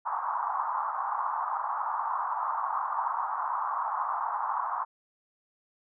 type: band-pass noise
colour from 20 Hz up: pink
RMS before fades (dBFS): -31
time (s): 0.05-4.85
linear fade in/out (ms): 20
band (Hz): 850 to 1200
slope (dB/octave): 48
effects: none